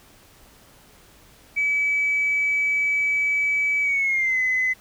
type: tone with pitch glide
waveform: sine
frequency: 2291 to 2029 Hz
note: D7 to B6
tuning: -44 to +46 cents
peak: -18 dBFS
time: 1.56-4.74 s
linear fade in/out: 20 ms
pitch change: -210 cents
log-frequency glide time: 3.82-4.39 s
effects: tanh soft clip ceiling -14 dBFS + pink hiss -52 dBFS RMS until 4.8 s